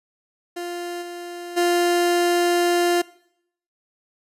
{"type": "tone with level steps", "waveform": "30% pulse", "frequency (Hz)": 349.2, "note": "F4", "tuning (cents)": 0, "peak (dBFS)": [-25, -29, -14], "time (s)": [0.56, 3.02], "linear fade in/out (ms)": 10, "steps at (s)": [1.01, 1.56], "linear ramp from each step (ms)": 20, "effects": ["noise-tail reverb RT60 0.7 s tail -21 dB re dry", "resampled to 32000 Hz"]}